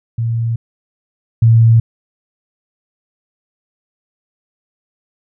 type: tone pair in turn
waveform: sine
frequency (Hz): 115.4 / 114.21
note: A#2 / A#2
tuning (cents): -17 / -35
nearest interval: unison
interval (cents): 18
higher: first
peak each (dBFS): -14 / -5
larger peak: second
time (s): 0.18-0.56 / 1.42-1.8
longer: neither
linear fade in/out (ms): 5
effects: none